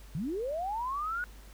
sine linear sweep, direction up, 132.8 to 1480 Hz, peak -31 dBFS, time 0.15-1.24 s, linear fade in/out 0 ms, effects added 50 Hz sine -48 dBFS peak until 1.53 s + pink hiss -57 dBFS RMS until 1.53 s

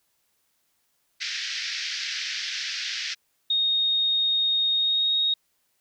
white band-pass noise, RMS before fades -31 dBFS, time 1.2-3.15 s, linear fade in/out 20 ms, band 1600 to 5600 Hz, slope 48 dB/octave
sine tone with pitch glide, 3715 to 3747 Hz, A#7 to A#7, -7 to +8 cents, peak -20 dBFS, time 3.5-5.34 s, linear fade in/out 5 ms, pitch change +15 cents, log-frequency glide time 4.73-5.15 s
effects white hiss -71 dBFS RMS until 5.8 s

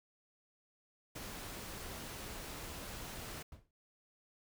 pink noise, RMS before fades -46 dBFS, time 1.15-3.43 s, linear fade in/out 10 ms
brown noise with exponential decay, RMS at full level -46 dBFS, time 3.52-3.71 s, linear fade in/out 2 ms, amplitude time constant 41 ms
effects none

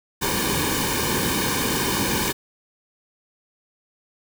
pink noise with comb filter, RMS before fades -23 dBFS, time 0.21-2.33 s, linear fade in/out 20 ms, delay 1.5 ms, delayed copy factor -0.85, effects none

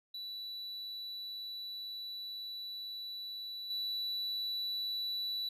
triangle tone with level steps, 3951 Hz, B7, in tune, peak -39 / -33 dBFS, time 0.14-5.49 s, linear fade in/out 5 ms, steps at 3.7 s, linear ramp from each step 5 ms, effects resampled to 32000 Hz

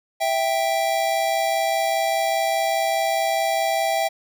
square tone pair together, 660.1 / 785 Hz, E5 / G5, +2 / +2 cents, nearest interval minor third, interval 300 cents, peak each -23 dBFS, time 0.2-4.09 s, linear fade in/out 20 ms, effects none

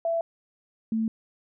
sine tone pair in turn, 667 / 222.6 Hz, E5 / A3, +20 / +20 cents, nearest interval octave + perfect fifth, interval 1900 cents, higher first, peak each -23 dBFS, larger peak neither, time 0.05-0.21 / 0.92-1.08 s, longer neither, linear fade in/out 2 ms, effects none

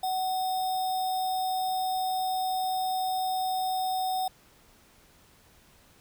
sine tone with sample-and-hold, 748 Hz, F#5, 19 cents sharp, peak -26 dBFS, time 0.03-4.28 s, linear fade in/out 5 ms, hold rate 4410 Hz, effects pink hiss -59 dBFS RMS until 6 s

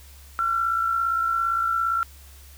sine tone pair together, 1349.5 / 1407 Hz, E6 / F6, +40 / +12 cents, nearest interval minor second, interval 72 cents, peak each -21 / -30 dBFS, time 0.39-2.03 s, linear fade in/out 0 ms, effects added 69 Hz sine -45 dBFS peak until 2.57 s + white hiss -51 dBFS RMS until 2.57 s

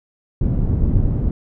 pink low-pass noise, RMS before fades -17 dBFS, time 0.41-1.31 s, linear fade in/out 2 ms, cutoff 190 Hz, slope 12 dB/octave, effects none

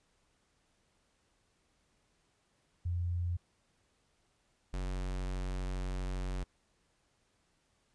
sine / square tone pair in turn, 87.31 / 46.25 Hz, F2 / F#1, 0 / 0 cents, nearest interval major seventh, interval 1100 cents, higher first, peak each -31 / -35 dBFS, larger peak first, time 2.85-3.37 / 4.73-6.44 s, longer second, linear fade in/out 10 ms, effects pink hiss -74 dBFS RMS until 7.94 s + resampled to 22050 Hz

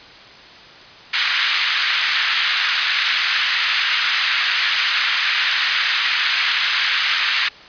pink band-pass noise, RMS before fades -19 dBFS, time 1.13-7.49 s, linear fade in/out 10 ms, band 1500 to 4500 Hz, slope 24 dB/octave, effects white hiss -41 dBFS RMS until 7.68 s + resampled to 11025 Hz

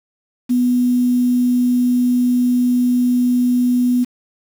sine tone with quantisation, 246.9 Hz, B3, in tune, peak -12 dBFS, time 0.49-4.05 s, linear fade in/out 20 ms, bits 6, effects none

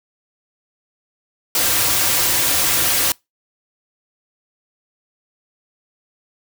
white noise with comb filter, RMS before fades -17 dBFS, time 1.55-3.12 s, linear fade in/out 2 ms, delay 4.7 ms, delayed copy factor -0.55, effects noise-tail reverb RT60 0.2 s tail -25 dB re dry

